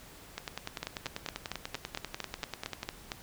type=two click trains; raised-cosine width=0.2 ms; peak=-17 / -18 dBFS; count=11 / 26; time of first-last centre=0.83-3.118 / 0.38-2.831 s; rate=4.37 / 10.2 Hz; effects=pink hiss -52 dBFS RMS until 3.22 s